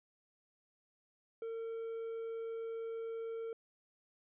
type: tone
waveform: triangle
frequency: 454.4 Hz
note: A#4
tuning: 44 cents flat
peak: -37 dBFS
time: 1.42-3.53 s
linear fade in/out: 2 ms
effects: resampled to 8000 Hz